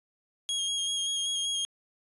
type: tone with vibrato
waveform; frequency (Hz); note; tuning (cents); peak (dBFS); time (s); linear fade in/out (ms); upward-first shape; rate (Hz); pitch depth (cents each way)
sawtooth; 3270; G#7; -28; -25; 0.49-1.65; 0; square; 5.2; 16
effects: resampled to 24000 Hz